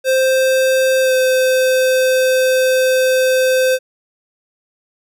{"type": "tone with pitch glide", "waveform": "square", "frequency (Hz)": [523.3, 516.4], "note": ["C5", "C5"], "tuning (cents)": [0, -23], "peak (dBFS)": -12, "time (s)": [0.04, 3.79], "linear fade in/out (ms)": 50, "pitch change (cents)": -23, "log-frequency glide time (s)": [1.02, 1.13], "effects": []}